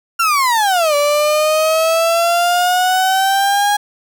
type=exponential two-way sweep; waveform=35% pulse; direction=down then up; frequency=1396.9 to 577 to 827 Hz; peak=-10 dBFS; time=0.19-3.77 s; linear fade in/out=10 ms; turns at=0.95 s; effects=none